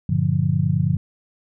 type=chord; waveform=sine; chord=G minor seventh; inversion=none; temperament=just; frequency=98 / 117.6 / 147 / 176.4 Hz; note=G2 / Bb2 / D3 / F3; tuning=0 / +16 / +2 / +18 cents; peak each=-23 / -24 / -20 / -23 dBFS; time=0.09-0.97 s; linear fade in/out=5 ms; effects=none